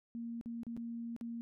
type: tone with dropouts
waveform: sine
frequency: 233.1 Hz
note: A#3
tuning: in tune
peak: -39 dBFS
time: 0.15-1.41 s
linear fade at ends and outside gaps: 0 ms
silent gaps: 0.412-0.459 / 0.633-0.667 / 0.766-0.774 / 1.164-1.211 s
effects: none

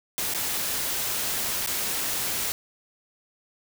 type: noise with dropouts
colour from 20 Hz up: white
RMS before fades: -28 dBFS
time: 0.18-2.52 s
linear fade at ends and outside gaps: 0 ms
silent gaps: 0.338-0.347 / 1.662-1.673 s
effects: none

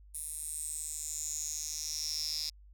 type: tone with high-pass filter sweep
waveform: 10% pulse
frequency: 153.2 Hz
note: D#3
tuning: 27 cents flat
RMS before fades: -38 dBFS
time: 0.14-2.5 s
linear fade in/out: 10 ms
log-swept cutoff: 9700 to 4900 Hz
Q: 8.3
effects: added 50 Hz sine -53 dBFS peak until 2.73 s

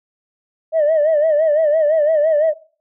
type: tone with vibrato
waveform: sine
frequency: 616 Hz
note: D#5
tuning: 17 cents flat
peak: -10 dBFS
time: 0.72-2.54 s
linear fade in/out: 50 ms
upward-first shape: sine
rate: 5.9 Hz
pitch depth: 100 cents each way
effects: noise-tail reverb RT60 0.4 s tail -19 dB re dry + tanh soft clip ceiling -9 dBFS

